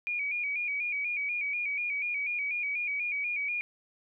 sine tone with vibrato, 2349 Hz, D7, in tune, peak -29 dBFS, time 0.07-3.61 s, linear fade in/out 0 ms, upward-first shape square, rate 4.1 Hz, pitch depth 58 cents each way, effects none

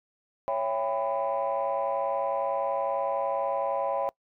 sine chord, C# half-diminished seventh, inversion none, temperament just, 554.4 / 665.2 / 798.3 / 997.9 Hz, C#5 / E5 / G5 / B5, 0 / +16 / +31 / +18 cents, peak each -28 / -31 / -31 / -32 dBFS, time 0.48-4.09 s, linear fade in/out 0 ms, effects noise-tail reverb RT60 0.1 s tail -24 dB re dry + tanh soft clip ceiling -19 dBFS

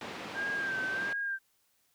pink band-pass noise, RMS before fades -42 dBFS, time 0.01-1.13 s, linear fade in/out 2 ms, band 220 to 3500 Hz, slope 12 dB/octave
sine tone with vibrato, 1583 Hz, G6, 17 cents sharp, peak -31 dBFS, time 0.34-1.39 s, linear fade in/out 50 ms, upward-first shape sine, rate 1.5 Hz, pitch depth 53 cents each way
effects white hiss -72 dBFS RMS until 1.94 s

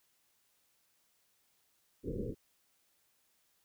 white low-pass noise, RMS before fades -38 dBFS, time 2.03-2.35 s, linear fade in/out 50 ms, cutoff 510 Hz, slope 96 dB/octave, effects white hiss -74 dBFS RMS until 3.64 s

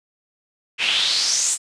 pink noise with band-pass filter sweep, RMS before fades -20 dBFS, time 0.78-1.58 s, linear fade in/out 50 ms, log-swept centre 2500 to 8300 Hz, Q 4.4, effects resampled to 22050 Hz

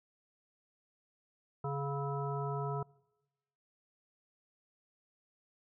harmonic tone with a mistuned harmonic, 140 Hz, C#3, 18 cents sharp, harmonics 1 / 3 / 5 / 7 / 9, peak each -36 / -40 / -43 / -43 / -44 dBFS, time 1.64-2.83 s, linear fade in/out 5 ms, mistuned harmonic 9, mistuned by +57 cents, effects noise-tail reverb RT60 1.0 s tail -24 dB re dry

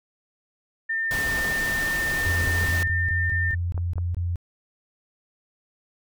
sine tone, 1804 Hz, A6, 43 cents sharp, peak -23 dBFS, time 0.89-3.55 s, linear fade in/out 10 ms
pink noise, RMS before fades -31 dBFS, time 1.11-2.83 s, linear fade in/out 0 ms
sine tone bursts, 87.1 Hz, F2, 4 cents flat, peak -23 dBFS, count 10, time 2.26-4.358 s, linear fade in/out 0 ms, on 190 ms, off 22 ms
clicks, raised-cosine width 1 ms, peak -24 dBFS, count 3, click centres 2.749 / 3.778 / 3.982 s
effects none

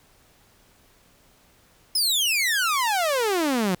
sawtooth exponential sweep, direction down, 5250 to 173.1 Hz, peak -17 dBFS, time 1.95-3.75 s, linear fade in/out 5 ms, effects pink hiss -58 dBFS RMS until 3.8 s

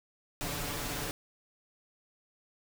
pink noise with comb filter, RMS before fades -36 dBFS, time 0.41-1.11 s, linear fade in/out 0 ms, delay 6.9 ms, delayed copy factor +0.7, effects none

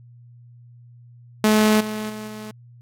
sawtooth tone with level steps, 214.7 Hz, A3, 42 cents flat, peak -10 / -22 / -27 / -29 dBFS, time 1.44-2.51 s, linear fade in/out 2 ms, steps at 1.8 / 2.09 / 2.27 s, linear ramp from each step 10 ms, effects added 120 Hz sine -44 dBFS peak until 2.81 s + AAC 64 kbps

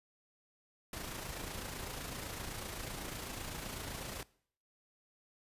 pink noise with amplitude modulation, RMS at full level -41 dBFS, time 0.93-4.23 s, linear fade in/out 2 ms, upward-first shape sine, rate 27.9 Hz, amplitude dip 45%, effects noise-tail reverb RT60 0.6 s tail -22 dB re dry + resampled to 32000 Hz

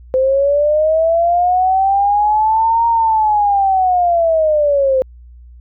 sine linear two-way sweep, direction up then down, 514 to 932.3 to 514 Hz, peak -10 dBFS, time 0.14-5.02 s, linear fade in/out 0 ms, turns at 2.87 s, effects added 60 Hz sine -36 dBFS peak until 5.6 s

